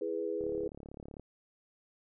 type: chord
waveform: sine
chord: E major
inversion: none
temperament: equal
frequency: 329.6 / 415.3 / 493.9 Hz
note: E4 / G#4 / B4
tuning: 0 / 0 / 0 cents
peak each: -39 / -35 / -37 dBFS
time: 0.01-0.68 s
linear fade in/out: 5 ms
type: click train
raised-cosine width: 2 ms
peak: -33 dBFS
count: 29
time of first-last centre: 0.41-1.197 s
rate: 35.6 Hz
effects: none